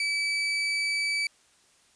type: tone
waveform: 30% pulse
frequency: 2300 Hz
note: D7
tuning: 37 cents flat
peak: -23 dBFS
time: 0-1.27 s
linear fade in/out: 2 ms
effects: white hiss -62 dBFS RMS until 1.95 s + resampled to 22050 Hz